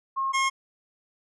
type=tone pair in turn; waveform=sine / 25% pulse; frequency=1076 / 1076 Hz; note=C6 / C6; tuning=+48 / +48 cents; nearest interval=unison; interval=0 cents; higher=neither; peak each=-24 / -18 dBFS; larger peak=second; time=0.16-0.33 / 0.33-0.5 s; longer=neither; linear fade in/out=20 ms; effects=resampled to 22050 Hz